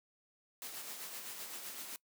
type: noise with tremolo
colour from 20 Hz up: white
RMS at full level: -44 dBFS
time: 0.62-1.96 s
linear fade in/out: 0 ms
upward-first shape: sine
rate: 7.8 Hz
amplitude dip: 40%
effects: noise-tail reverb RT60 0.1 s tail -23 dB re dry + high-pass 200 Hz 12 dB/octave